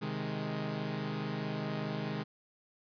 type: chord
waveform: sawtooth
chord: Ab major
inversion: first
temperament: equal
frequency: 130.81 / 155.56 / 207.7 Hz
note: C3 / Eb3 / Ab3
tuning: 0 / 0 / 0 cents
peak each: -37 / -34 / -34 dBFS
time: 0.01-2.24 s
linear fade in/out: 20 ms
effects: resampled to 11025 Hz